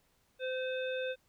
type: harmonic tone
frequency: 515 Hz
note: C5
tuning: 28 cents flat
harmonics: 1 / 3 / 5 / 7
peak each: -34 / -42 / -44 / -46 dBFS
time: 0.39-1.16 s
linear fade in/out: 50 ms
effects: pink hiss -72 dBFS RMS until 1.28 s